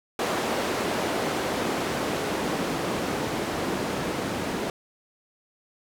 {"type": "noise with band-pass filter sweep", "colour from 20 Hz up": "white", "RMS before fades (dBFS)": -28, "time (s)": [0.19, 4.7], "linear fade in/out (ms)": 2, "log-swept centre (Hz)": [400, 240], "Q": 0.79, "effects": []}